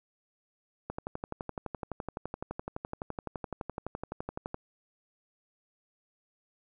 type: click train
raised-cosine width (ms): 1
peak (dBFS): -21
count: 44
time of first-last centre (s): 0.9-4.544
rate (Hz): 11.8
effects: none